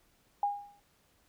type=tone with exponential decay; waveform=sine; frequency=814 Hz; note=G#5; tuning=35 cents flat; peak=-24 dBFS; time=0.43-0.8 s; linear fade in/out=2 ms; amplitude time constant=79 ms; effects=pink hiss -69 dBFS RMS until 1.28 s